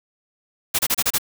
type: noise bursts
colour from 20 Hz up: white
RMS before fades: -19 dBFS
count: 6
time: 0.74-1.184 s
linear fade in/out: 10 ms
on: 49 ms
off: 30 ms
effects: none